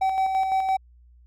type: tone with tremolo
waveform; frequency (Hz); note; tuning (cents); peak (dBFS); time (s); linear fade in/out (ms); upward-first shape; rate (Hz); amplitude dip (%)
triangle; 765; G5; -42; -17; 0.01-0.77; 10; square; 5.9; 40
effects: added 60 Hz sine -50 dBFS peak until 1.26 s